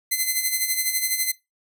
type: tone with tremolo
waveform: 5% pulse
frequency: 2049 Hz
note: C7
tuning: 37 cents flat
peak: -9 dBFS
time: 0.11-1.32 s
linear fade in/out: 10 ms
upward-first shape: sine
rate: 12 Hz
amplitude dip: 60%
effects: noise-tail reverb RT60 0.2 s tail -20 dB re dry